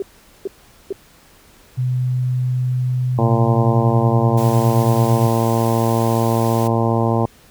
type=tone bursts; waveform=sine; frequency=391.3 Hz; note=G4; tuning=3 cents flat; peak=-19 dBFS; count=3; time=0-0.926 s; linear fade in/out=2 ms; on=22 ms; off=430 ms
type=tone with pitch glide; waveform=sine; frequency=126.4 to 123.23 Hz; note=B2 to B2; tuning=+41 to -3 cents; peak=-16 dBFS; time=1.77-5.28 s; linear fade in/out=20 ms; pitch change=-44 cents; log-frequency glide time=3.27-5.09 s
type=harmonic tone; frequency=114.7 Hz; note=A#2; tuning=28 cents flat; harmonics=1 / 2 / 3 / 4 / 5 / 6 / 7 / 8 / 9; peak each=-18 / -21 / -23 / -24 / -25 / -26 / -26 / -27 / -28 dBFS; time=3.18-7.26 s; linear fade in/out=5 ms
type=high-pass noise; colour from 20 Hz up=white; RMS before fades=-34 dBFS; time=4.37-6.68 s; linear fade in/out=10 ms; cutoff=570 Hz; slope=48 dB/octave
effects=pink hiss -49 dBFS RMS until 7.5 s